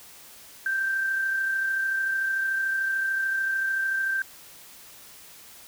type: tone with amplitude modulation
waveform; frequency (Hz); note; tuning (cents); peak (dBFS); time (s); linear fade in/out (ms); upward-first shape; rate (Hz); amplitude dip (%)
sine; 1568; G6; 0; -22; 0.66-4.22; 2; sine; 33.5; 30
effects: white hiss -48 dBFS RMS until 5.67 s